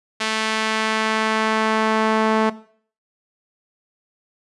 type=tone with band-pass filter sweep; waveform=sawtooth; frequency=219.2 Hz; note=A3; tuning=6 cents flat; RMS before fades=-20 dBFS; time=0.2-2.5 s; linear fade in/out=10 ms; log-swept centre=3000 to 800 Hz; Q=0.71; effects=noise-tail reverb RT60 0.5 s tail -17 dB re dry + resampled to 24000 Hz